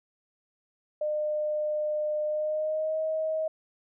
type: tone with pitch glide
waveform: sine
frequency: 605 to 631.8 Hz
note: D#5 to D#5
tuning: -49 to +26 cents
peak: -26 dBFS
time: 1.01-3.48 s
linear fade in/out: 5 ms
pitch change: +75 cents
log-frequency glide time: 2.25-3 s
effects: none